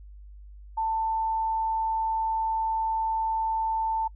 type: tone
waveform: sine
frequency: 890 Hz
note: A5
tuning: 20 cents sharp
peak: -24 dBFS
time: 0.77-4.08 s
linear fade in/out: 10 ms
effects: noise-tail reverb RT60 0.1 s tail -26 dB re dry + added 50 Hz sine -43 dBFS peak until 4.15 s